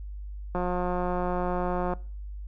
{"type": "click train", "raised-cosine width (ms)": 1, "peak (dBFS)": -16, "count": 249, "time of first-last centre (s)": [0.55, 1.935], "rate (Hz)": 179, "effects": ["noise-tail reverb RT60 0.4 s tail -22 dB re dry", "added 50 Hz sine -35 dBFS peak until 2.47 s"]}